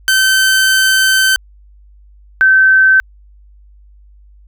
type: tone pair in turn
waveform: sawtooth / sine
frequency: 1541 / 1541 Hz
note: G6 / G6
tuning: -30 / -30 cents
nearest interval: unison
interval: 0 cents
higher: neither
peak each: -5 dBFS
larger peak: neither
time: 0.08-1.36 / 2.41-3 s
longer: first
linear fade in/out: 0 ms
effects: added 50 Hz sine -40 dBFS peak until 4.47 s